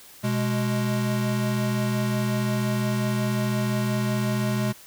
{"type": "tone pair together", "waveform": "square", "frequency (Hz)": [124.03, 208.6], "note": ["B2", "G#3"], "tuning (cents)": [8, 8], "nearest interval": "major sixth", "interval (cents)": 900, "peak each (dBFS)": -26, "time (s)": [0.23, 4.73], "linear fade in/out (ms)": 20, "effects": ["white hiss -48 dBFS RMS until 4.86 s"]}